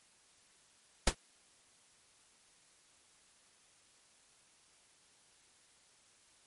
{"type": "noise with exponential decay", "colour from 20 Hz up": "pink", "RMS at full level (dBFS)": -21, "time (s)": [1.07, 1.15], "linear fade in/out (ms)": 5, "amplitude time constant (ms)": 17, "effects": ["white hiss -66 dBFS RMS until 6.46 s", "MP3 48 kbps"]}